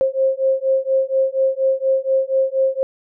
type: beating tone pair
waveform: sine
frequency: 530 / 534.2 Hz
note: C5 / C5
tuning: +22 / +36 cents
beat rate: 4.2 Hz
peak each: -18 dBFS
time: 0.01-2.83 s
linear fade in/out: 0 ms
effects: none